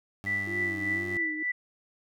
20% pulse tone with pitch glide, 98.6 to 96.18 Hz, G2 to G2, +11 to -32 cents, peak -33 dBFS, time 0.24-1.17 s, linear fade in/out 0 ms, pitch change -43 cents, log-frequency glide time 0.59-0.65 s
sine tone with tremolo, 1975.5 Hz, B6, in tune, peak -25 dBFS, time 0.26-1.52 s, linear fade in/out 10 ms, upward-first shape triangle, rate 3.4 Hz, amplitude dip 70%
sine tone with vibrato, 329.8 Hz, E4, 1 cent sharp, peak -35 dBFS, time 0.47-1.43 s, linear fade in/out 5 ms, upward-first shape sine, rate 2 Hz, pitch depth 120 cents each way
effects none

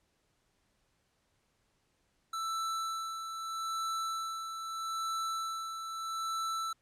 square tone with tremolo, 1325 Hz, E6, 9 cents sharp, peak -33 dBFS, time 2.33-6.73 s, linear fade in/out 5 ms, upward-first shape sine, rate 0.79 Hz, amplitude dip 50%, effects pink hiss -75 dBFS RMS until 6.81 s + low-pass 10000 Hz 12 dB/octave

